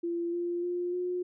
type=tone with pitch steps; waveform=sine; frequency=341.7 / 347.5 / 353.3 / 359.3 Hz; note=F4 / F4 / F4 / F4; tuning=-38 / -9 / +20 / +49 cents; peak=-29 dBFS; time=0.03-1.23 s; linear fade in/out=10 ms; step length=300 ms; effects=none